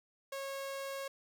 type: tone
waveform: sawtooth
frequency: 547 Hz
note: C#5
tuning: 23 cents flat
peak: -35 dBFS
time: 0.32-1.08 s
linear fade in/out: 5 ms
effects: none